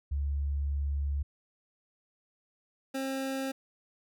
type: tone pair in turn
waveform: sine / 25% pulse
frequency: 70.9 / 267.7 Hz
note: C#2 / C4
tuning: +40 / +40 cents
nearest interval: octave + major seventh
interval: 2300 cents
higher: second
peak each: -28 dBFS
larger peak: neither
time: 0.11-1.23 / 2.94-3.52 s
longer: first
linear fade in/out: 10 ms
effects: none